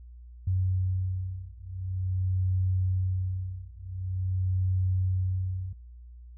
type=beating tone pair; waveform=sine; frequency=92.8 / 93.26 Hz; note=F#2 / F#2; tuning=+6 / +14 cents; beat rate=0.46 Hz; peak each=-29 dBFS; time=0.47-5.73 s; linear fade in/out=5 ms; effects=noise-tail reverb RT60 0.6 s tail -23 dB re dry + added 60 Hz sine -44 dBFS peak until 6.37 s